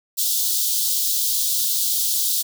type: high-pass noise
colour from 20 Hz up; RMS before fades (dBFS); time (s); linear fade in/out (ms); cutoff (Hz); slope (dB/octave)
white; -21; 0.17-2.43; 20; 3400; 48
effects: none